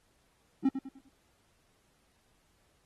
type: tone with echo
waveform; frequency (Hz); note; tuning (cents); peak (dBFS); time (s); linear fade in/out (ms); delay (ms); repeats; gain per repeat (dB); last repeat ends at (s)
triangle; 268.3; C4; +44; -20; 0.65-0.69; 5; 100; 4; -9; 1.09
effects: pink hiss -71 dBFS RMS until 2.85 s + AAC 32 kbps